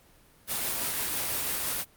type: noise with tremolo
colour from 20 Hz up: white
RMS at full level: -29 dBFS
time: 0.47-1.85 s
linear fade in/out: 50 ms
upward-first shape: triangle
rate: 6 Hz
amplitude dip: 25%
effects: pink hiss -59 dBFS RMS until 1.96 s + Opus 32 kbps